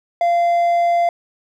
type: tone with hard clipping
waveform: sine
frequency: 690 Hz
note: F5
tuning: 21 cents flat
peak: -14 dBFS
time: 0.21-1.09 s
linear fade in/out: 2 ms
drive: 3 dB
effects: none